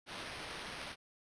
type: noise with sample-and-hold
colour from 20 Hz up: blue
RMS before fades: -45 dBFS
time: 0.06-0.96 s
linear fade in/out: 50 ms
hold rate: 7350 Hz
effects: resampled to 22050 Hz